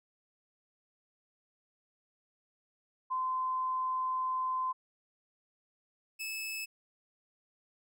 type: tone pair in turn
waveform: sine / sawtooth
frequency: 1031 / 2606 Hz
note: C6 / E7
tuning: -26 / -20 cents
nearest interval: octave + major third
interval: 1606 cents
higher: second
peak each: -30 / -33 dBFS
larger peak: first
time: 3.1-4.73 / 6.19-6.66 s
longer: first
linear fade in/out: 20 ms
effects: none